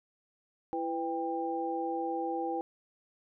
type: tone cluster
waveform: sine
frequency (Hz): 334.3 / 497.9 / 795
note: E4 / B4 / G5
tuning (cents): +24 / +14 / +24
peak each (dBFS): -35 / -37 / -34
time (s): 0.73-2.61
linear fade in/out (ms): 0
effects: none